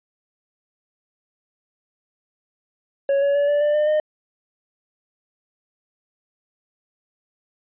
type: tone with pitch steps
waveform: triangle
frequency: 555 / 564 / 573.2 / 582.6 / 592.1 / 601.7 / 611.6 Hz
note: C#5 / C#5 / D5 / D5 / D5 / D5 / D#5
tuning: +2 / +30 / -42 / -14 / +14 / +42 / -30 cents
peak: -14 dBFS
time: 3.09-4 s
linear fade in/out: 2 ms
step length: 130 ms
effects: resampled to 8000 Hz